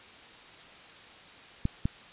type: clicks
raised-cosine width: 5 ms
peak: -14 dBFS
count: 2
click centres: 1.654 / 1.855 s
effects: white hiss -50 dBFS RMS until 2.12 s + resampled to 8000 Hz